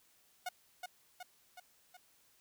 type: tone with echo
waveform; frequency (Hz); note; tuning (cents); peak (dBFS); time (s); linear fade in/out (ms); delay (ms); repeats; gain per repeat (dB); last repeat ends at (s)
sawtooth; 726; F#5; -33; -33; 0.46-0.49; 5; 370; 4; -4; 1.97
effects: white hiss -69 dBFS RMS until 2.4 s